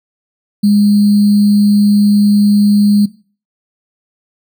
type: tone with sample-and-hold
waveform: sine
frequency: 205.4 Hz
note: G#3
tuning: 19 cents flat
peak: -6 dBFS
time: 0.63-3.06 s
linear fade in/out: 10 ms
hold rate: 4410 Hz
effects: noise-tail reverb RT60 0.4 s tail -19 dB re dry